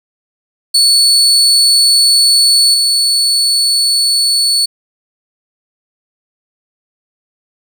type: tone with level steps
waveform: 35% pulse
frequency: 4435 Hz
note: C#8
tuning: in tune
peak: -5 / -8 dBFS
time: 0.74-4.66 s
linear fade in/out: 10 ms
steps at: 2.74 s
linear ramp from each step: 2 ms
effects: none